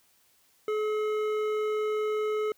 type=tone with hard clipping; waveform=sine; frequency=427.5 Hz; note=A4; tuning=50 cents flat; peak=-28 dBFS; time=0.68-2.52 s; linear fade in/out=2 ms; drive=11 dB; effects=white hiss -65 dBFS RMS until 2.57 s